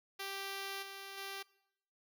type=tone with level steps; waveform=5% pulse; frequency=392 Hz; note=G4; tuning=in tune; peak=-29 / -35 / -31 dBFS; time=0.19-1.43 s; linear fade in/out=10 ms; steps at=0.82 / 1.17 s; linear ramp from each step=10 ms; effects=noise-tail reverb RT60 0.8 s tail -22 dB re dry